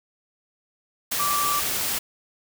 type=tone in noise; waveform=sine; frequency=1165 Hz; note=D6; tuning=14 cents flat; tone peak=-23 dBFS; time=1.19-1.6 s; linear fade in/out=10 ms; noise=white; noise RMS=-26 dBFS; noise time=1.11-1.99 s; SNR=0 dB; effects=none